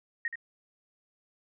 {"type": "tone with echo", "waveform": "sine", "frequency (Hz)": 1864.7, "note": "A#6", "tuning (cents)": 0, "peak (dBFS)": -28, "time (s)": [0.25, 0.28], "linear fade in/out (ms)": 2, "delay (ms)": 76, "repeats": 1, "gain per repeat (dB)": -7, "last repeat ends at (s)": 0.356, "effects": []}